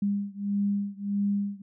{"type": "beating tone pair", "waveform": "sine", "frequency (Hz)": [201, 202.6], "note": ["G3", "G#3"], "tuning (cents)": [44, -43], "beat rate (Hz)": 1.6, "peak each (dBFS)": [-28, -29], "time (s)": [0.02, 1.62], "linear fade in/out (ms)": 5, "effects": []}